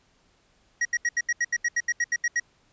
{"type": "tone bursts", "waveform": "square", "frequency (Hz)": 1900, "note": "A#6", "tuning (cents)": 33, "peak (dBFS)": -22, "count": 14, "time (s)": [0.81, 2.399], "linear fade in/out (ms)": 5, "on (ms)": 42, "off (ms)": 77, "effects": ["pink hiss -64 dBFS RMS until 2.72 s", "resampled to 16000 Hz"]}